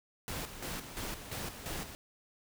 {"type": "noise with tremolo", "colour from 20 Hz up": "pink", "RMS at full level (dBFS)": -39, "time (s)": [0.28, 1.95], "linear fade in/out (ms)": 0, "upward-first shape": "square", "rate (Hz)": 2.9, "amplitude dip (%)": 60, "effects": []}